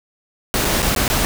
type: noise with dropouts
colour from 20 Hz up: pink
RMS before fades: -18 dBFS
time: 0.54-1.25 s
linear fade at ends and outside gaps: 0 ms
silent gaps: 0.647-0.651 / 0.821-0.827 / 0.95-0.962 / 1.079-1.1 s
effects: none